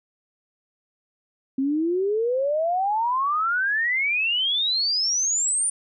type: exponential sweep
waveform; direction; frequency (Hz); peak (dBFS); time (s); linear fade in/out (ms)
sine; up; 261.6 to 9397; -20; 1.58-5.7; 5
effects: none